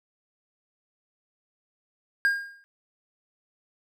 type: tone with exponential decay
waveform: triangle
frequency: 1616 Hz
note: G#6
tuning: 48 cents flat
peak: -15 dBFS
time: 2.25-2.64 s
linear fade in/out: 0 ms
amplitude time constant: 83 ms
effects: none